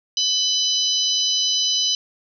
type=harmonic tone; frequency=999 Hz; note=B5; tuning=20 cents sharp; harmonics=3 / 4 / 5 / 6; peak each=-22 / -23 / -24 / -25 dBFS; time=0.17-1.95 s; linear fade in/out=2 ms; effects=none